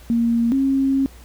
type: tone pair in turn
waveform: sine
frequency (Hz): 233.1 / 270.3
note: A#3 / C#4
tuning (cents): 0 / -44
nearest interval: minor third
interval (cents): 256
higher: second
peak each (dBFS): -15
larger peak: neither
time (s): 0.1-0.52 / 0.52-1.06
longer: second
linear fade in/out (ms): 0
effects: added 60 Hz sine -41 dBFS peak until 1.24 s + pink hiss -48 dBFS RMS until 1.24 s